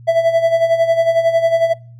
triangle tone with tremolo, 663 Hz, E5, 10 cents sharp, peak -6 dBFS, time 0.07-1.74 s, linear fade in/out 20 ms, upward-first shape sine, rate 11 Hz, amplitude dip 65%, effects noise-tail reverb RT60 0.4 s tail -26 dB re dry + added 119 Hz sine -36 dBFS peak until 1.99 s

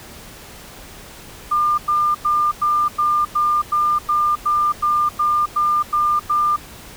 sine tone bursts, 1200 Hz, D6, 37 cents sharp, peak -14 dBFS, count 14, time 1.51-6.564 s, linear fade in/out 10 ms, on 270 ms, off 98 ms, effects pink hiss -39 dBFS RMS until 6.96 s

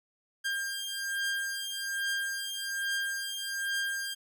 sawtooth beating tone pair, 1600 / 1601.2 Hz, G6 / G6, +35 / +36 cents, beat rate 1.2 Hz, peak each -31 dBFS, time 0.44-4.15 s, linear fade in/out 20 ms, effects none

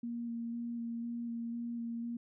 sine tone with vibrato, 234.3 Hz, A#3, 9 cents sharp, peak -36 dBFS, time 0.03-2.17 s, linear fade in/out 5 ms, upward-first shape square, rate 2 Hz, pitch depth 12 cents each way, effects none

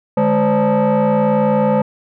sine tone with frequency modulation, 151.5 Hz, D#3, 46 cents flat, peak -9 dBFS, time 0.17-1.82 s, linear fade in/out 5 ms, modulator 362 Hz, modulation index 1.9, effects tanh soft clip ceiling -10 dBFS

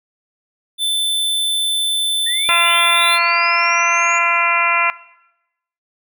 square tone, 3529 Hz, A7, 4 cents sharp, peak -16 dBFS, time 0.78-3.19 s, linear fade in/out 50 ms
sine linear sweep, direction up, 1810 to 6880 Hz, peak -25 dBFS, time 2.26-4.19 s, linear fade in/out 10 ms
harmonic tone, 341.2 Hz, F4, 40 cents flat, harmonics 2 / 3 / 4 / 5 / 6 / 7 / 8, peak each -26 / -19 / -18 / -26 / -20 / -19 / -21 dBFS, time 2.49-4.9 s, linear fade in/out 0 ms
effects noise-tail reverb RT60 0.9 s tail -19 dB re dry

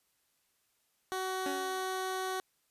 15% pulse tone, 375.5 Hz, F#4, 26 cents sharp, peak -27 dBFS, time 1.12-2.4 s, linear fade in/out 0 ms
sawtooth tone with exponential decay, 281.5 Hz, C#4, 27 cents sharp, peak -30 dBFS, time 1.46-1.97 s, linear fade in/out 2 ms, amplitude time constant 110 ms
effects white hiss -75 dBFS RMS until 2.7 s + resampled to 32000 Hz

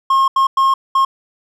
triangle tone bursts at uneven times, 1075 Hz, C6, 47 cents sharp, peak -8 dBFS, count 4, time 0.1-0.28 / 0.36-0.47 / 0.57-0.74 / 0.95-1.05 s, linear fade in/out 5 ms, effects none

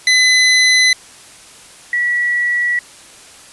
25% pulse / sine tone pair in turn, 2015 / 1939.1 Hz, B6 / B6, +34 / -32 cents, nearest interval minor second, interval 66 cents, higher first, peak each -5 / -13 dBFS, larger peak first, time 0.07-0.93 / 1.93-2.79 s, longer neither, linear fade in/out 2 ms, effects white hiss -40 dBFS RMS until 3.52 s + resampled to 24000 Hz

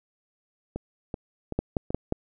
two click trains, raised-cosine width 2 ms, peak -18 / -11 dBFS, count 4 / 4, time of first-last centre 0.76-1.905 / 1.59-2.124 s, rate 2.62 / 5.62 Hz, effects none

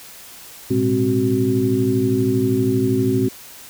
sine tone cluster, 111.5 / 124.1 / 203.9 / 263.6 / 373.9 Hz, A2 / B2 / G#3 / C4 / F#4, +23 / +9 / -32 / +13 / +18 cents, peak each -23 / -25 / -25 / -19 / -20 dBFS, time 0.7-3.29 s, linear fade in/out 10 ms, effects white hiss -40 dBFS RMS until 3.69 s

